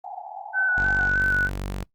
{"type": "band-pass noise", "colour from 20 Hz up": "white", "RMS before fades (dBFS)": -37, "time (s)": [0.04, 1.09], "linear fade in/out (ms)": 5, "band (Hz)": [720, 840], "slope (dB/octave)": 96}
{"type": "tone with vibrato", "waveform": "sine", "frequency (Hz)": 1500, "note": "F#6", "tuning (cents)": 23, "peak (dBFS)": -19, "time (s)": [0.53, 1.5], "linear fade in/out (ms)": 50, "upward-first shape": "square", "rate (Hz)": 3.2, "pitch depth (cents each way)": 25}
{"type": "tone", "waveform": "sawtooth", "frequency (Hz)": 47.81, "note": "G1", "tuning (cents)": -43, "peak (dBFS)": -24, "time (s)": [0.77, 1.84], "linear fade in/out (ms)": 10}
{"effects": ["noise-tail reverb RT60 0.1 s tail -22 dB re dry", "Opus 24 kbps"]}